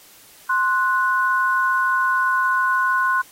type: tone pair together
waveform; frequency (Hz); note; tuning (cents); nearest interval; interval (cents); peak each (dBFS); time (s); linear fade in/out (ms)
sine; 1050.1 / 1477; C6 / F#6; +6 / -3; tritone; 591; -19; 0.49-3.22; 10
effects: white hiss -48 dBFS RMS until 3.31 s + AAC 48 kbps